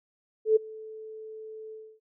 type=tone with ADSR envelope; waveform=sine; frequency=437.1 Hz; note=A4; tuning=11 cents flat; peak=-15 dBFS; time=0.45-2 s; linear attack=110 ms; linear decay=13 ms; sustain=-24 dB; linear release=280 ms; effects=none